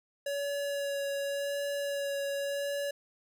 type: tone with vibrato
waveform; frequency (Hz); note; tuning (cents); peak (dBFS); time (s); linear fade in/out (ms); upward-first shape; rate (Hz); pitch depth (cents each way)
square; 564; C#5; +30; -32; 0.26-2.91; 5; sine; 0.88; 13
effects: none